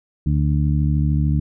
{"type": "harmonic tone", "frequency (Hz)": 73.42, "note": "D2", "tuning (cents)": 0, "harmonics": [1, 2, 3, 4], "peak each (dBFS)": [-19, -18, -26, -28], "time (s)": [0.26, 1.4], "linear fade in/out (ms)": 5, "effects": []}